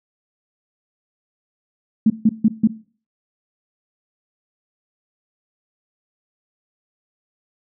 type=tone bursts; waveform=sine; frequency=220 Hz; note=A3; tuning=in tune; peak=-9 dBFS; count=4; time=2.06-2.674 s; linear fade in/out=5 ms; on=41 ms; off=150 ms; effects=noise-tail reverb RT60 0.4 s tail -17 dB re dry